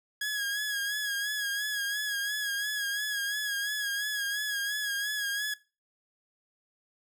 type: tone with vibrato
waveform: sawtooth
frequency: 1661.2 Hz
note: G#6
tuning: in tune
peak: -26 dBFS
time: 0.21-5.54 s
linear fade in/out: 5 ms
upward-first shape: sine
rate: 2.9 Hz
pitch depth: 48 cents each way
effects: noise-tail reverb RT60 0.3 s tail -19 dB re dry